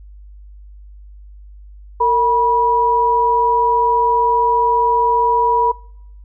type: tone pair together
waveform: sine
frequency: 457.5 / 971.1 Hz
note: A#4 / B5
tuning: -32 / -29 cents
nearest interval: octave + minor second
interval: 1303 cents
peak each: -18 / -12 dBFS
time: 2-5.72 s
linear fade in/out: 10 ms
effects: noise-tail reverb RT60 0.8 s tail -26 dB re dry + added 50 Hz sine -36 dBFS peak until 6.24 s